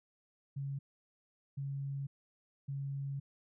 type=tone bursts at uneven times; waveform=sine; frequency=138.59 Hz; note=C#3; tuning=in tune; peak=-36 dBFS; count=3; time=0.56-0.79 / 1.57-2.07 / 2.68-3.2 s; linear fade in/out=10 ms; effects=none